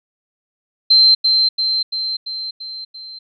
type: tone with echo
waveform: sine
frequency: 4118 Hz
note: C8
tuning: 28 cents flat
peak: -7 dBFS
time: 0.9-1.15 s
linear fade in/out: 10 ms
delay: 340 ms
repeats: 6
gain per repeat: -4 dB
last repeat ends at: 3.19 s
effects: none